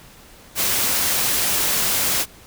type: noise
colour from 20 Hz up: white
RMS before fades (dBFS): -20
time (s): 0.55-2.26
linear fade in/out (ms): 50
effects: pink hiss -46 dBFS RMS until 2.46 s